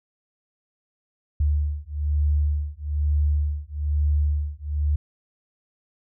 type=beating tone pair; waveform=sine; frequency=73.42 / 74.52 Hz; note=D2 / D2; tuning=0 / +26 cents; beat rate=1.1 Hz; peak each=-23 dBFS; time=1.4-4.96 s; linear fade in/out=5 ms; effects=none